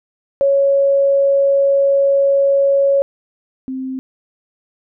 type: tone pair in turn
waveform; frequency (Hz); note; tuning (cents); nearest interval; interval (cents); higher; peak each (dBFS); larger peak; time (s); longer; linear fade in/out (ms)
sine; 554.4 / 261.6; C#5 / C4; 0 / 0; octave + minor second; 1300; first; -10 / -21; first; 0.41-3.02 / 3.68-3.99; first; 0
effects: none